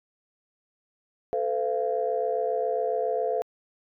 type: tone cluster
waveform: sine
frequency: 440.7 / 508 / 686 Hz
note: A4 / B4 / F5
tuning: +3 / +49 / -31 cents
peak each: -28 dBFS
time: 1.33-3.42 s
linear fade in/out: 0 ms
effects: tanh soft clip ceiling -14 dBFS